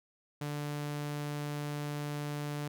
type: tone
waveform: sawtooth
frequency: 146.83 Hz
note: D3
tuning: in tune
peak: -31 dBFS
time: 0.41-2.68 s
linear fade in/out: 5 ms
effects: none